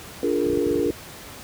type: chord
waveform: sine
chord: Bb dominant seventh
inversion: first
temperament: just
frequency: 291.4 / 349.6 / 419.5 / 466.2 Hz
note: D4 / F4 / Ab4 / Bb4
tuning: -13 / +2 / +17 / 0 cents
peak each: -25 dBFS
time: 0.23-0.91 s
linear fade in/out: 2 ms
type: clicks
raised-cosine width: 5 ms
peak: -21 dBFS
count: 10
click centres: 0.466 / 0.499 / 0.531 / 0.574 / 0.666 / 0.711 / 0.756 / 0.793 / 0.862 / 0.903 s
effects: pink hiss -40 dBFS RMS until 1.43 s + high-pass 60 Hz 12 dB/octave

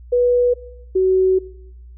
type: tone pair in turn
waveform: sine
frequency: 489.6 / 375.4 Hz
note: B4 / F#4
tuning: -15 / +25 cents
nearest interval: perfect fourth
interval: 460 cents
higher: first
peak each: -12 dBFS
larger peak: neither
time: 0.12-0.54 / 0.95-1.39 s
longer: second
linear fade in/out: 10 ms
effects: noise-tail reverb RT60 0.9 s tail -20 dB re dry + added 60 Hz sine -37 dBFS peak until 1.97 s

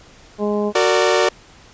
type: harmonic tone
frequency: 207.7 Hz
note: G#3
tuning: in tune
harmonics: 1 / 2 / 3 / 4 / 5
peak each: -21 / -20 / -25 / -31 / -31 dBFS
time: 0.38-0.73 s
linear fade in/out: 50 ms
type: chord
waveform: sawtooth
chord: Gb augmented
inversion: none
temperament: equal with one note detuned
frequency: 370 / 458.4 / 587.3 Hz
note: Gb4 / Bb4 / D5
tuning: 0 / -29 / 0 cents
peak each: -14 dBFS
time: 0.75-1.29 s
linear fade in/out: 5 ms
effects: pink hiss -46 dBFS RMS until 1.73 s + resampled to 16000 Hz

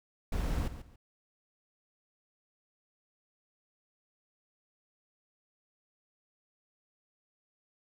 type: noise with echo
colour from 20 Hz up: brown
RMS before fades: -32 dBFS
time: 0.32-0.68 s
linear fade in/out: 5 ms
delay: 140 ms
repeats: 2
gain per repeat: -12 dB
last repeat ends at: 0.96 s
effects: none

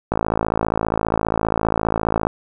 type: click train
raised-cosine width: 1 ms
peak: -4 dBFS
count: 119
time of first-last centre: 0.12-2.269 s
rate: 54.9 Hz
effects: none

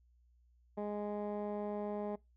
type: tone with low-pass filter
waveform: 15% pulse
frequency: 207.4 Hz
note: G#3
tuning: 2 cents flat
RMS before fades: -39 dBFS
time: 0.77-2.16 s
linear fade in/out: 10 ms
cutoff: 800 Hz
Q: 1.1
effects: noise-tail reverb RT60 0.2 s tail -23 dB re dry + added 60 Hz sine -65 dBFS peak until 2.36 s

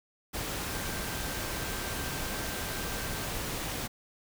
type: tone in noise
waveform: sine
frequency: 1568 Hz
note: G6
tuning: in tune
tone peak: -45 dBFS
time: 0.66-3.28 s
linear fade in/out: 20 ms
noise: pink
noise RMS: -35 dBFS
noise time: 0.33-3.88 s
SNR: -13 dB
effects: none

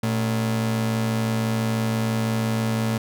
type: ring-modulated tone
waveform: 45% pulse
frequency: 169.7 Hz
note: F3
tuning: 49 cents flat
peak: -18 dBFS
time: 0.03-2.98 s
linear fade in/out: 5 ms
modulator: 53 Hz
effects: none

